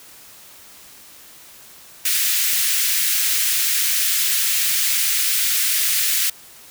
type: high-pass noise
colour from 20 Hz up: white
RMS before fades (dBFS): -19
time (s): 2.05-6.3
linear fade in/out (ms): 5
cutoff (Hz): 1700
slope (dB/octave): 24
effects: white hiss -44 dBFS RMS until 6.7 s